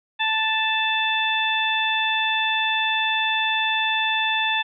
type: harmonic tone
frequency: 880 Hz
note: A5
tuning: in tune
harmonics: 1 / 2 / 3 / 4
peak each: -25 / -25 / -25 / -25 dBFS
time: 0.19-4.63 s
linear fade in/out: 20 ms
effects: none